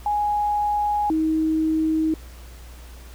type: tone pair in turn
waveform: sine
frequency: 830.6 / 316.3 Hz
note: G#5 / D#4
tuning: 0 / +29 cents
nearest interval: octave + perfect fourth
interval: 1671 cents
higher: first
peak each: -19 / -18 dBFS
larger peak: second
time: 0.06-1.1 / 1.1-2.14 s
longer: neither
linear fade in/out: 2 ms
effects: added 60 Hz sine -39 dBFS peak until 3.14 s + pink hiss -48 dBFS RMS until 3.14 s